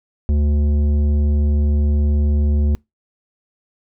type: tone with tanh clipping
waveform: sine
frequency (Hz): 73.42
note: D2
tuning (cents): 0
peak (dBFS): -15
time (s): 0.29-2.75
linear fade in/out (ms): 0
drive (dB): 11
effects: noise-tail reverb RT60 0.2 s tail -26 dB re dry